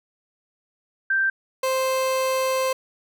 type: tone pair in turn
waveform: sine / 30% pulse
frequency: 1568 / 523.3 Hz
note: G6 / C5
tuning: 0 / 0 cents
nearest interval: octave + perfect fifth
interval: 1900 cents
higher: first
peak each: -18 dBFS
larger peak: neither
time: 1.1-1.3 / 1.63-2.73 s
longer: second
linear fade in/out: 5 ms
effects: none